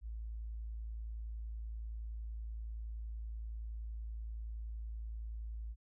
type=tone; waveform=sine; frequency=55.3 Hz; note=A1; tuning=9 cents sharp; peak=-40 dBFS; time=0.01-5.76 s; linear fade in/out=50 ms; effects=none